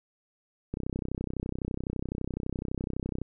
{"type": "click train", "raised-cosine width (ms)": 3, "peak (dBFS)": -19, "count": 80, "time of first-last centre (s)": [0.74, 3.216], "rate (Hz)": 31.9, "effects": []}